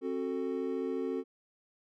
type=chord; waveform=triangle; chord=F# diminished; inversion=second; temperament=just; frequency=266.4 / 370 / 444 Hz; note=C4 / F#4 / A4; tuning=+31 / 0 / +16 cents; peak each=-34 dBFS; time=0.01-1.24 s; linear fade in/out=50 ms; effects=none